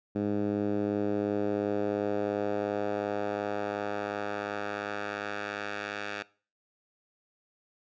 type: tone with band-pass filter sweep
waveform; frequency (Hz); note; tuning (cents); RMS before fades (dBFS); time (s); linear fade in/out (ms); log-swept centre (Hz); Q
10% pulse; 102.8; G#2; -17; -32; 0.15-6.23; 10; 260 to 2000; 1.1
effects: noise-tail reverb RT60 0.4 s tail -21 dB re dry + resampled to 16000 Hz